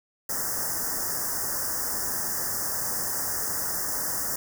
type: band-stop noise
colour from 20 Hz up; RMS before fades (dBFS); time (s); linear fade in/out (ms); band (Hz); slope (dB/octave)
white; -29; 0.29-4.36; 5; 1900 to 5000; 96
effects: none